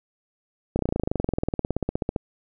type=slowing click train; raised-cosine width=2 ms; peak=-10 dBFS; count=30; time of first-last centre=0.76-2.162 s; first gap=31 ms; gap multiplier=1.03; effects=none